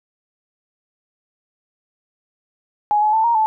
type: tone with pitch steps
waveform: sine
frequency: 836 / 851 / 884 / 936 / 872 Hz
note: G#5 / G#5 / A5 / A#5 / A5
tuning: +11 / +42 / +8 / +7 / -16 cents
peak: -13 dBFS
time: 2.91-3.46 s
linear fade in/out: 0 ms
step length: 110 ms
effects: none